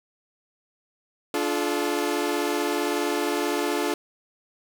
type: chord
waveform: sawtooth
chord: D minor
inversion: none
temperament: equal with one note detuned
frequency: 293.7 / 349.2 / 430.9 Hz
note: D4 / F4 / A4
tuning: 0 / 0 / -36 cents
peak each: -24 dBFS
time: 1.34-3.94 s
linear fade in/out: 2 ms
effects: 9-bit